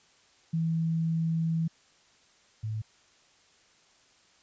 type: tone pair in turn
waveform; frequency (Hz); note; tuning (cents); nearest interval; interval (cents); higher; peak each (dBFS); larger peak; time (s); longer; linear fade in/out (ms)
sine; 163.3 / 108.95; E3 / A2; -16 / -17; perfect fifth; 701; first; -25 / -30; first; 0.53-1.68 / 2.63-2.82; first; 10
effects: white hiss -62 dBFS RMS until 4.42 s + resampled to 16000 Hz